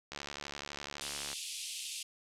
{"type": "click train", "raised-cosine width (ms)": 0.2, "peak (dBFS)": -23, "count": 88, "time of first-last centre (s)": [0.12, 1.33], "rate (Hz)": 71.9}
{"type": "band-pass noise", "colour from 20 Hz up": "pink", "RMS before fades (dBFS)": -42, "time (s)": [1.01, 2.03], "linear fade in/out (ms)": 5, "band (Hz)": [2600, 11000], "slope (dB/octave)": 48}
{"effects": []}